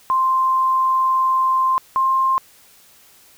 sine tone pair in turn, 1046.5 / 1057.4 Hz, C6 / C6, 0 / +18 cents, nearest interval unison, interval 18 cents, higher second, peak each -14 dBFS, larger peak neither, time 0.1-1.78 / 1.96-2.38 s, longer first, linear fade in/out 0 ms, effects white hiss -50 dBFS RMS until 3.37 s

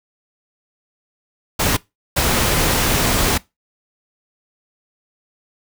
pink noise bursts at uneven times, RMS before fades -17 dBFS, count 2, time 1.59-1.77 / 2.16-3.38 s, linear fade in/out 10 ms, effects noise-tail reverb RT60 0.2 s tail -21 dB re dry

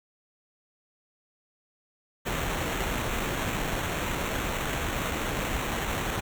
pink noise with sample-and-hold, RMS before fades -30 dBFS, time 2.25-6.21 s, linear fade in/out 20 ms, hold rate 4900 Hz, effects none

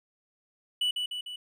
triangle tone with echo, 2960 Hz, F#7, in tune, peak -23 dBFS, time 0.81-0.91 s, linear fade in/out 5 ms, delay 150 ms, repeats 3, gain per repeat -4 dB, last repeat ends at 1.36 s, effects none

